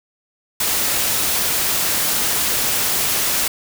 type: noise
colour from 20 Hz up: white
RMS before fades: -19 dBFS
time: 0.6-3.48 s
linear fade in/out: 5 ms
effects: none